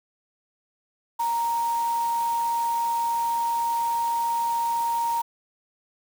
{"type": "tone in noise", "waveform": "sine", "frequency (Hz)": 932.3, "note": "A#5", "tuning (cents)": 0, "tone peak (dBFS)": -22, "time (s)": [1.19, 5.22], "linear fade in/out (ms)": 10, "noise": "white", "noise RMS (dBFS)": -40, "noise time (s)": [1.19, 5.22], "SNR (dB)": 15, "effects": []}